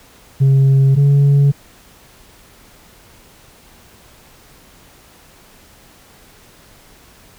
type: tone pair in turn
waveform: sine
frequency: 135.7 / 141.14 Hz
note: C#3 / C#3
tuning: -36 / +32 cents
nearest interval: minor second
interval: 68 cents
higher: second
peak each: -5 dBFS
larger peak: neither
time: 0.4-0.96 / 0.96-1.52 s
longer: neither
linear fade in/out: 20 ms
effects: tanh soft clip ceiling -7 dBFS + pink hiss -46 dBFS RMS until 7.38 s